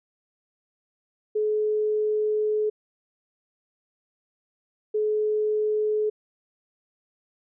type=tone bursts at uneven times; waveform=sine; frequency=426.5 Hz; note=G#4; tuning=46 cents sharp; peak=-21 dBFS; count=2; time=1.35-2.7 / 4.94-6.1 s; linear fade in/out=10 ms; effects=none